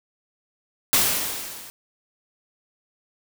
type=noise with level ramp; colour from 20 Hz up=white; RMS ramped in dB=-17 to -42 dBFS; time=0.93-1.7 s; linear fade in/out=0 ms; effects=none